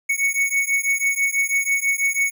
square beating tone pair, 2217 / 2223.1 Hz, C#7 / C#7, 0 / +4 cents, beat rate 6.1 Hz, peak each -22 dBFS, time 0.09-2.31 s, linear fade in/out 10 ms, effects none

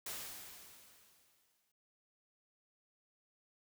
white noise with exponential decay, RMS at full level -42 dBFS, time 0.06-1.72 s, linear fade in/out 5 ms, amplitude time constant 360 ms, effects none

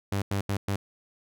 sawtooth tone bursts at uneven times, 99.5 Hz, G2, 26 cents sharp, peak -22 dBFS, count 4, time 0.12-0.22 / 0.31-0.41 / 0.49-0.57 / 0.68-0.76 s, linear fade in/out 5 ms, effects none

